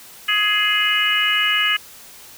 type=harmonic tone; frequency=418.9 Hz; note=G#4; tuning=15 cents sharp; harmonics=3 / 4 / 5 / 6 / 7; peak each=-25 / -22 / -22 / -24 / -19 dBFS; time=0.28-1.77 s; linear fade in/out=10 ms; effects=white hiss -42 dBFS RMS until 2.37 s